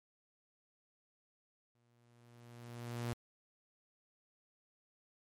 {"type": "tone with exponential growth", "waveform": "sawtooth", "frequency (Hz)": 119.2, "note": "A#2", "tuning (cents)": 39, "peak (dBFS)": -32, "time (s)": [1.75, 3.13], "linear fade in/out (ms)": 0, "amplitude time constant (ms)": 300, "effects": ["MP3 64 kbps"]}